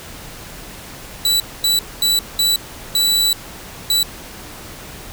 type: tone bursts at uneven times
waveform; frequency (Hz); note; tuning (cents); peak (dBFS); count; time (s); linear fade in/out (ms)
sawtooth; 3951; B7; 0; -10; 6; 1.25-1.4 / 1.64-1.79 / 2.02-2.19 / 2.39-2.56 / 2.95-3.33 / 3.9-4.03; 2
effects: pink hiss -35 dBFS RMS until 5.12 s